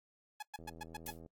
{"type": "tone bursts", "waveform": "sawtooth", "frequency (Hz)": 844, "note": "G#5", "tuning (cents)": 28, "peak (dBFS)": -37, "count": 6, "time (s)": [0.4, 1.106], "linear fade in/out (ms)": 5, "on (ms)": 26, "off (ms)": 110}
{"type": "click train", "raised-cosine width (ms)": 2, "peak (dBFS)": -40, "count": 56, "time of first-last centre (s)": [0.59, 1.262], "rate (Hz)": 81.9}
{"type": "noise with exponential decay", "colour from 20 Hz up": "blue", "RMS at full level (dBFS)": -40, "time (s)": [1.06, 1.2], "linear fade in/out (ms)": 5, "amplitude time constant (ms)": 29}
{"effects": ["noise-tail reverb RT60 0.1 s tail -24 dB re dry", "AAC 64 kbps"]}